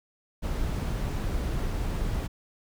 brown noise, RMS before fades -29 dBFS, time 0.42-2.28 s, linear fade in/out 20 ms, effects none

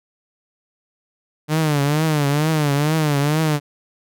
sawtooth tone with vibrato, 149.8 Hz, D3, 35 cents sharp, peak -12 dBFS, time 1.48-3.6 s, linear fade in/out 50 ms, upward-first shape triangle, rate 2.2 Hz, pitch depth 130 cents each way, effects none

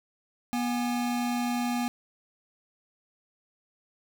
square tone pair together, 242.5 / 819 Hz, B3 / G#5, -31 / -24 cents, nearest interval octave + major sixth, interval 2107 cents, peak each -28 / -35 dBFS, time 0.53-1.88 s, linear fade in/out 0 ms, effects none

